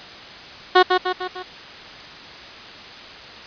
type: tone with echo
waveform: 15% pulse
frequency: 366.7 Hz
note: F#4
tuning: 15 cents flat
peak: -3 dBFS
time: 0.75-0.83 s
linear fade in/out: 10 ms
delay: 150 ms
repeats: 4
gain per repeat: -5 dB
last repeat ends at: 1.43 s
effects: white hiss -38 dBFS RMS until 3.46 s + resampled to 11025 Hz